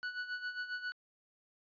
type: tone with tremolo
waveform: 45% pulse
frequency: 1480 Hz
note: F#6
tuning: in tune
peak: -35 dBFS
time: 0.03-0.92 s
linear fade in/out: 0 ms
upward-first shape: sine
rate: 7.4 Hz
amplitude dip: 70%
effects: resampled to 11025 Hz